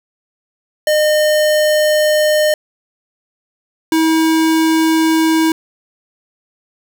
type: tone pair in turn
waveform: square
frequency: 609 / 321.2 Hz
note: D#5 / E4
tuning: -37 / -45 cents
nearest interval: major seventh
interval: 1108 cents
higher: first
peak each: -11 dBFS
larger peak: neither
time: 0.87-2.54 / 3.92-5.52 s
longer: first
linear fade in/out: 2 ms
effects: none